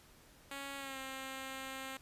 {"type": "tone with pitch glide", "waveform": "5% pulse", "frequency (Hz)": [277.2, 265.9], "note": ["C#4", "C4"], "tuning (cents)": [0, 28], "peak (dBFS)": -31, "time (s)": [0.51, 1.97], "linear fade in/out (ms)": 2, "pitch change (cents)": -72, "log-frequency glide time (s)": [0.77, 0.98], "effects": ["pink hiss -62 dBFS RMS until 2.01 s", "resampled to 32000 Hz"]}